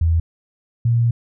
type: tone pair in turn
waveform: sine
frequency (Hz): 82.41 / 117.55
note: E2 / A#2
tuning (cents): 0 / +15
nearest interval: tritone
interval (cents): 615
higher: second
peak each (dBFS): -13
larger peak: neither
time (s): 0.01-0.2 / 0.85-1.11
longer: second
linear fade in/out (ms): 5
effects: none